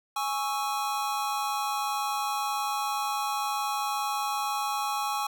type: chord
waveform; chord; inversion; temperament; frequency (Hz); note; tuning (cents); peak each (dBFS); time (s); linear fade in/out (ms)
square; C# minor; second; equal; 830.6 / 1108.7 / 1318.5; G#5 / C#6 / E6; 0 / 0 / 0; -31 / -33 / -36; 0.16-5.27; 5
effects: none